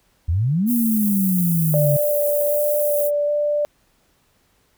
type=exponential two-way sweep; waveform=sine; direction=up then down; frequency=76 to 242.5 to 139.6 Hz; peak=-16 dBFS; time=0.28-1.97 s; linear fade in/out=10 ms; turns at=0.7 s
type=high-pass noise; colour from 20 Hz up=white; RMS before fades=-26 dBFS; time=0.66-3.11 s; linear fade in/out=50 ms; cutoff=11000 Hz; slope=24 dB/octave
type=tone with vibrato; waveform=sine; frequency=587.3 Hz; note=D5; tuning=in tune; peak=-17 dBFS; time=1.74-3.65 s; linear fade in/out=0 ms; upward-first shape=square; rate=1.3 Hz; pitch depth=8 cents each way
effects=pink hiss -62 dBFS RMS until 4.77 s